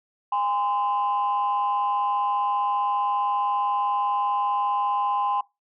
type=tone pair together; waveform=sine; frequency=815 / 1030.2 Hz; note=G#5 / C6; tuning=-33 / -27 cents; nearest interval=major third; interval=406 cents; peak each=-23 dBFS; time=0.32-5.41 s; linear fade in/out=5 ms; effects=noise-tail reverb RT60 0.2 s tail -20 dB re dry + tanh soft clip ceiling -16 dBFS